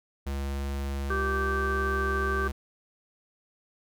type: tone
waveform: square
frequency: 69.3 Hz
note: C#2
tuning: in tune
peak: -30 dBFS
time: 0.26-2.52 s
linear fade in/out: 10 ms
type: harmonic tone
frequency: 388.2 Hz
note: G4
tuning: 17 cents flat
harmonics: 1 / 3 / 4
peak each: -31 / -31 / -31 dBFS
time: 1.1-2.48 s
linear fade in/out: 5 ms
effects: none